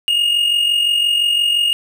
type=tone with amplitude modulation; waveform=triangle; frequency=2850 Hz; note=F7; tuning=34 cents sharp; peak=-9 dBFS; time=0.08-1.73 s; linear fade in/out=0 ms; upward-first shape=sine; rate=45.8 Hz; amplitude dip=50%; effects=none